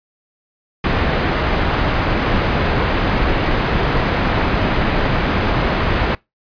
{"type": "low-pass noise", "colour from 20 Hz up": "pink", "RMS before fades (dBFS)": -17, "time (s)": [0.84, 6.15], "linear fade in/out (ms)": 2, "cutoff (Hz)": 2400, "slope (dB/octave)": 12, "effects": ["noise-tail reverb RT60 0.2 s tail -24 dB re dry", "resampled to 11025 Hz"]}